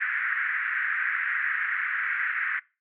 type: band-pass noise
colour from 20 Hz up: pink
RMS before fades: -28 dBFS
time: 0-2.6 s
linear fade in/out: 20 ms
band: 1500 to 2000 Hz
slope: 48 dB/octave
effects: noise-tail reverb RT60 0.3 s tail -22 dB re dry